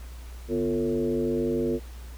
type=tone with frequency modulation; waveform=sine; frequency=349.2 Hz; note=F4; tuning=in tune; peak=-23 dBFS; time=0.48-1.8 s; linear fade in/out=50 ms; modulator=101 Hz; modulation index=1.4; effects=added 60 Hz sine -38 dBFS peak until 2.17 s + pink hiss -51 dBFS RMS until 2.17 s